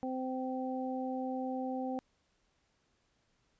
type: harmonic tone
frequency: 258.6 Hz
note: C4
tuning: 20 cents flat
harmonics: 1 / 2 / 3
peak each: -36 / -40 / -40 dBFS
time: 0.03-1.99 s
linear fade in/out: 0 ms
effects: pink hiss -75 dBFS RMS until 3.59 s + resampled to 16000 Hz